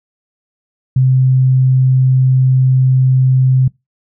sine tone, 130 Hz, C3, 11 cents flat, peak -7 dBFS, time 0.96-3.68 s, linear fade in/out 5 ms, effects noise-tail reverb RT60 0.2 s tail -24 dB re dry

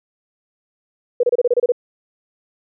sine tone bursts, 486.5 Hz, B4, 26 cents flat, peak -11 dBFS, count 9, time 1.2-1.721 s, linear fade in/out 5 ms, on 33 ms, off 28 ms, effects none

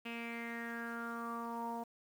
sawtooth tone with low-pass filter sweep, 233.1 Hz, A#3, in tune, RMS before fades -42 dBFS, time 0.05-1.84 s, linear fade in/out 10 ms, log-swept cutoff 2700 to 830 Hz, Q 7.1, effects 10-bit

